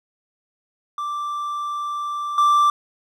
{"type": "tone with level steps", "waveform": "triangle", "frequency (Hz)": 1174.7, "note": "D6", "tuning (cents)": 0, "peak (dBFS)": [-22, -11], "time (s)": [0.98, 2.7], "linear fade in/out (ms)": 2, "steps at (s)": 2.38, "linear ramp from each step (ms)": 2, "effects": []}